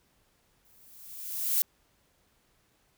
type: noise with exponential growth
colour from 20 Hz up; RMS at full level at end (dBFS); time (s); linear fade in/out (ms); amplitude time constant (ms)
violet; -24; 0.65-1.62; 0; 210
effects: pink hiss -69 dBFS RMS until 2.97 s